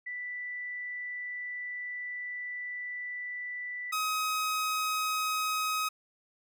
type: tone pair in turn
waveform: sine / sawtooth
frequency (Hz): 1975.5 / 1265.1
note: B6 / D#6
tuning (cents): 0 / +28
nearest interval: minor sixth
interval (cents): 772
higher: first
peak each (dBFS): -35 / -25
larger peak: second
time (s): 0.06-3.92 / 3.92-5.89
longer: first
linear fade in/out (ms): 10
effects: none